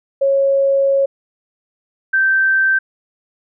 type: tone pair in turn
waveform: sine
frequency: 549 / 1557.7 Hz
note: C#5 / G6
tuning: -17 / -11 cents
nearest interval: octave + tritone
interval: 1806 cents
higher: second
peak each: -11 dBFS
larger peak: neither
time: 0.21-1.06 / 2.13-2.79 s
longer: first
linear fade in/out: 10 ms
effects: none